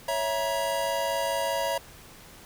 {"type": "chord", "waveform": "square", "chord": "A# diminished", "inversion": "first", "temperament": "equal with one note detuned", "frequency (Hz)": [554.4, 659.3, 952.5], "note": ["C#5", "E5", "A#5"], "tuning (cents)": [0, 0, 37], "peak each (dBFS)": -31, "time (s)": [0.08, 1.78], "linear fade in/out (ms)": 5, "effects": ["pink hiss -49 dBFS RMS until 2.45 s"]}